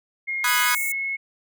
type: tone with pitch glide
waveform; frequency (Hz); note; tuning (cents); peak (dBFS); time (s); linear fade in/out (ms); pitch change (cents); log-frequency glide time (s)
sine; 2140 to 2182; C7 to C#7; +38 to -28; -24; 0.27-1.17; 20; +34; 0.65-0.73
type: chord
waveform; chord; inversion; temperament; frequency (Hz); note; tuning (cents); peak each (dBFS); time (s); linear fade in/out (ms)
sawtooth; G# minor seventh; first; equal; 987.8 / 1244.5 / 1480 / 1661.2; B5 / D#6 / F#6 / G#6; 0 / 0 / 0 / 0; -22; 0.44-0.75; 2
type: high-pass noise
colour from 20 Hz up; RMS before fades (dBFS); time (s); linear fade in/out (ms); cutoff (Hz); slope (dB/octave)
white; -29; 0.47-0.92; 2; 6400; 96
effects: none